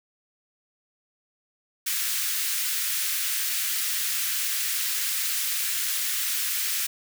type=high-pass noise; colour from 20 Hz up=white; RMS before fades=-27 dBFS; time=1.86-6.87 s; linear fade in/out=10 ms; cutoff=1500 Hz; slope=24 dB/octave; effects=none